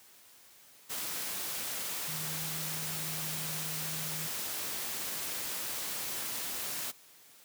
sine tone in noise, 157.3 Hz, D#3, 19 cents sharp, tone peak -42 dBFS, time 2.07-4.28 s, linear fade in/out 20 ms, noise white, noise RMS -37 dBFS, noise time 0.89-6.92 s, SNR -8 dB, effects white hiss -58 dBFS RMS until 7.44 s + high-pass 100 Hz 12 dB/octave

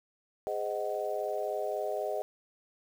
sine chord, Ab dominant seventh, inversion none, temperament just, 415.3 / 519.1 / 623 / 747.5 Hz, Ab4 / C5 / Eb5 / Gb5, 0 / -14 / +2 / +17 cents, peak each -36 / -38 / -34 / -38 dBFS, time 0.47-2.22 s, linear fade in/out 0 ms, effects 9-bit

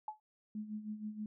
sine tone with exponential decay, 857 Hz, A5, 46 cents flat, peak -34 dBFS, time 0.08-0.2 s, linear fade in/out 2 ms, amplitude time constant 24 ms
sine tone with tremolo, 213 Hz, G#3, 44 cents sharp, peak -37 dBFS, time 0.55-1.26 s, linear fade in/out 2 ms, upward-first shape sine, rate 6.3 Hz, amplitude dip 70%
effects none

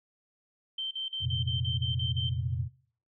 sine tone bursts, 3117 Hz, G7, 11 cents flat, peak -31 dBFS, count 9, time 0.78-2.294 s, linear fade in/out 5 ms, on 130 ms, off 43 ms
sine chord, F suspended fourth, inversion none, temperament equal, 87.31 / 116.54 / 130.81 Hz, F2 / Bb2 / C3, 0 / 0 / 0 cents, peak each -33 dBFS, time 1.2-2.69 s, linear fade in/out 50 ms
effects noise-tail reverb RT60 0.5 s tail -19 dB re dry

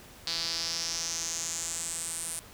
sawtooth tone with band-pass filter sweep, 166.3 Hz, E3, 16 cents sharp, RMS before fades -34 dBFS, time 0.27-2.39 s, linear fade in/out 0 ms, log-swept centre 4500 to 9400 Hz, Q 4.8, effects pink hiss -51 dBFS RMS until 2.53 s

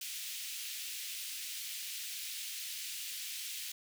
pink high-pass noise, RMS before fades -42 dBFS, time 0.01-3.72 s, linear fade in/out 5 ms, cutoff 2500 Hz, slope 24 dB/octave, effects none

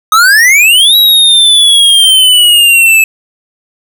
square exponential two-way sweep, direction up then down, 1244.5 to 3892 to 2601 Hz, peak -3 dBFS, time 0.12-3.04 s, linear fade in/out 2 ms, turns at 0.96 s, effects none

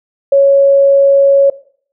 sine tone, 554.4 Hz, C#5, in tune, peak -4 dBFS, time 0.32-1.5 s, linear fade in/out 5 ms, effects noise-tail reverb RT60 0.5 s tail -17 dB re dry

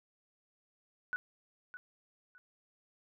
sine tone with echo, 1480 Hz, F#6, in tune, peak -32 dBFS, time 1.13-1.16 s, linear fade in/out 0 ms, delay 610 ms, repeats 2, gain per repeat -12 dB, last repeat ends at 2.38 s, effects none

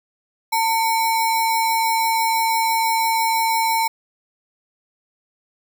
sine tone with sample-and-hold, 903 Hz, A5, 45 cents sharp, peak -16 dBFS, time 0.52-3.88 s, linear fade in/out 10 ms, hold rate 3150 Hz, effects none

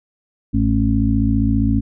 harmonic tone, 55 Hz, A1, in tune, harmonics 1 / 2 / 4 / 5, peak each -19 / -19 / -19 / -19 dBFS, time 0.53-1.81 s, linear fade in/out 20 ms, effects none

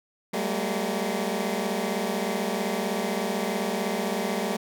15% pulse tone cluster, 190.5 / 206.3 / 229.5 Hz, G3 / G#3 / A#3, -49 / -11 / -27 cents, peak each -24 / -24 / -24 dBFS, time 0.33-4.57 s, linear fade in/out 10 ms, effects none

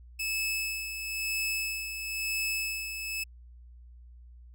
sawtooth tone with tremolo, 2605 Hz, E7, 21 cents flat, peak -25 dBFS, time 0.19-3.24 s, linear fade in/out 10 ms, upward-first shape sine, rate 1 Hz, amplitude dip 55%, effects added 60 Hz sine -48 dBFS peak until 4.54 s

